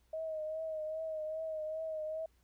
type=tone with vibrato; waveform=sine; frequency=630 Hz; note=D#5; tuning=21 cents sharp; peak=-36 dBFS; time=0.13-2.26 s; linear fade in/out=5 ms; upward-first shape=triangle; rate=2.5 Hz; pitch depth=45 cents each way; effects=added 60 Hz sine -69 dBFS peak until 2.43 s + pink hiss -75 dBFS RMS until 2.43 s